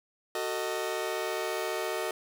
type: chord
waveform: sawtooth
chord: D# diminished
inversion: first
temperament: just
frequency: 373.4 / 448 / 622.3 Hz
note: F#4 / A4 / D#5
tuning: +16 / +31 / 0 cents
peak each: -31 dBFS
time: 0.35-2.11 s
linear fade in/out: 2 ms
effects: none